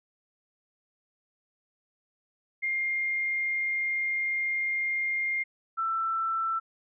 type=tone pair in turn; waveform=sine; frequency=2117 / 1333.6 Hz; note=C7 / E6; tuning=+20 / +20 cents; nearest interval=minor sixth; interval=800 cents; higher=first; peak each=-26 dBFS; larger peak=neither; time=2.62-5.44 / 5.77-6.6 s; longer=first; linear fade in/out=20 ms; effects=none